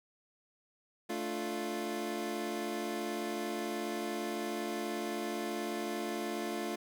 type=chord; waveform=25% pulse; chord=D minor; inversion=second; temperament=equal with one note detuned; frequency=220 / 292 / 349.2 Hz; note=A3 / D4 / F4; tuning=0 / -10 / 0 cents; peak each=-36 / -38 / -34 dBFS; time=1.09-6.76 s; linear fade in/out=10 ms; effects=none